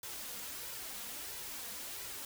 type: noise with flanger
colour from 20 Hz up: white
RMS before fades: -44 dBFS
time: 0.03-2.25 s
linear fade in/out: 2 ms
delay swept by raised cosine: 2 to 4.3 ms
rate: 1.5 Hz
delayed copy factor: +0.5
effects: none